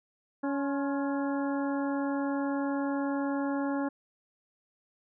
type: harmonic tone with a mistuned harmonic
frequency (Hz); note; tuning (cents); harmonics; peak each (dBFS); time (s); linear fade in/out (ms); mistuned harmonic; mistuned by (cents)
279.7; C#4; +16; 1 / 2 / 3 / 4 / 5 / 6; -29 / -36 / -38 / -42 / -43 / -45; 0.43-3.89; 10; 4; -63
effects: none